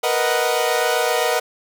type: chord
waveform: sawtooth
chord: B major seventh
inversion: third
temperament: equal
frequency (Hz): 466.2 / 493.9 / 622.3 / 740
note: A#4 / B4 / D#5 / F#5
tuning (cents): 0 / 0 / 0 / 0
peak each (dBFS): -19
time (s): 0.03-1.4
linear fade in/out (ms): 10
effects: none